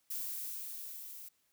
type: noise with level ramp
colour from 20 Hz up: violet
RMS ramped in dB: -38 to -49 dBFS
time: 0.1-1.29 s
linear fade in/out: 10 ms
effects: white hiss -75 dBFS RMS until 1.52 s